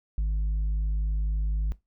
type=tone with tanh clipping; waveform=sine; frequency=51.91 Hz; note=G#1; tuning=in tune; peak=-24 dBFS; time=0.18-1.72 s; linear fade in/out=0 ms; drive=3 dB; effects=noise-tail reverb RT60 0.2 s tail -19 dB re dry